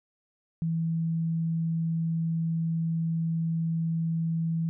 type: tone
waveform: sine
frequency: 164.1 Hz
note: E3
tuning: 8 cents flat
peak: -25 dBFS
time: 0.62-4.69 s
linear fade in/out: 0 ms
effects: none